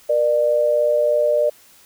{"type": "tone pair together", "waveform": "sine", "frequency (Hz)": [473.8, 597], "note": ["A#4", "D5"], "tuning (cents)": [28, 28], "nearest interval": "major third", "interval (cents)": 400, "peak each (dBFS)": [-21, -15], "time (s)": [0.09, 1.5], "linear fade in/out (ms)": 10, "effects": ["white hiss -50 dBFS RMS until 1.85 s"]}